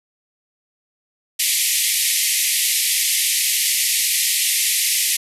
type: band-pass noise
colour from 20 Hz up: white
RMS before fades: -19 dBFS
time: 1.39-5.17 s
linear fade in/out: 10 ms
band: 1900 to 13000 Hz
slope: 96 dB/octave
effects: none